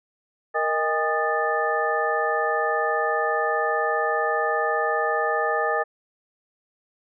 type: tone cluster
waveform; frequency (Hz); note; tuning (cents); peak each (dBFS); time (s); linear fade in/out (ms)
sine; 466.1 / 625 / 810 / 1230 / 1760; A#4 / D#5 / G#5 / D#6 / A6; 0 / +8 / -43 / -20 / 0; -27; 0.54-5.84; 20
effects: none